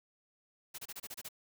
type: noise bursts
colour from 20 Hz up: white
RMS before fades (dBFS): -44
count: 8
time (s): 0.74-1.288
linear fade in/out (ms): 10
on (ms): 44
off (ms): 28
effects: none